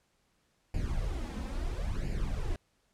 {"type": "noise with flanger", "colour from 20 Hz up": "brown", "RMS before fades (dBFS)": -33, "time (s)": [0.74, 2.56], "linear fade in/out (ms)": 2, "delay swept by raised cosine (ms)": [0.41, 3.91], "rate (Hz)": 0.74, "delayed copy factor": 0.7, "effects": ["pink hiss -73 dBFS RMS until 2.93 s", "low-pass 10000 Hz 12 dB/octave"]}